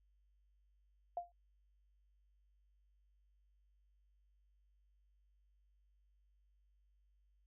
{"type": "tone with exponential decay", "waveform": "sine", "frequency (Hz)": 698.5, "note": "F5", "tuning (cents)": 0, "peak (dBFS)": -34, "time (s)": [1.17, 1.32], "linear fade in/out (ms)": 2, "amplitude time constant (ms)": 31, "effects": ["added 50 Hz sine -70 dBFS peak until 7.46 s"]}